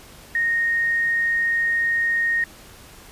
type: tone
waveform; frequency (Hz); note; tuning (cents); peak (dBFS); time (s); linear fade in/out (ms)
sine; 1857; A#6; -7; -18; 0.35-2.44; 2
effects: pink hiss -45 dBFS RMS until 3.11 s + resampled to 32000 Hz